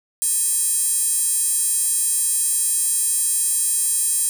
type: tone with high-pass filter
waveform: square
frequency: 359.4 Hz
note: F4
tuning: 50 cents sharp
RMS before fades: -20 dBFS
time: 0.22-4.29 s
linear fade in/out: 0 ms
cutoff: 9200 Hz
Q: 4.3
effects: none